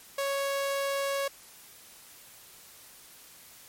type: tone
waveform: sawtooth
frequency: 554.4 Hz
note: C#5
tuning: in tune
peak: -24 dBFS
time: 0.18-1.28 s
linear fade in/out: 5 ms
effects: white hiss -52 dBFS RMS until 3.68 s + MP3 64 kbps